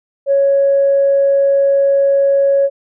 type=tone; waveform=sine; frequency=554.4 Hz; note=C#5; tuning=in tune; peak=-8 dBFS; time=0.26-2.7 s; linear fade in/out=50 ms; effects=tanh soft clip ceiling -4 dBFS